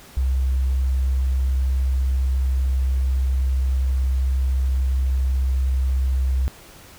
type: tone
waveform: sine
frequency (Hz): 65.41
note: C2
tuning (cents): 0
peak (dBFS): -17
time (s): 0.17-6.48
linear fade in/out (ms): 0
effects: pink hiss -45 dBFS RMS until 6.98 s